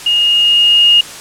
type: tone with level ramp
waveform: sine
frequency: 2852 Hz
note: F7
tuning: 36 cents sharp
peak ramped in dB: -9 to -4 dBFS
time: 0.06-1.01 s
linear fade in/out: 5 ms
effects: white hiss -29 dBFS RMS until 1.2 s + low-pass 9000 Hz 12 dB/octave